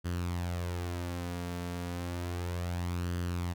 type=tone with flanger; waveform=sawtooth; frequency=87.7 Hz; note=F2; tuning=8 cents sharp; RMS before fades=-35 dBFS; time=0.04-3.54 s; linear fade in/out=20 ms; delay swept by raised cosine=0.64 to 4.44 ms; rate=0.32 Hz; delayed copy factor=+0.5; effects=none